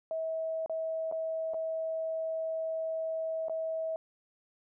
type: tone with dropouts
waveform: sine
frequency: 645 Hz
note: E5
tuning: 38 cents flat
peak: -31 dBFS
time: 0.11-3.96 s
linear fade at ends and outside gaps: 1 ms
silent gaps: 0.661-0.696 / 1.114-1.123 / 1.536-1.543 / 3.484-3.496 s
effects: none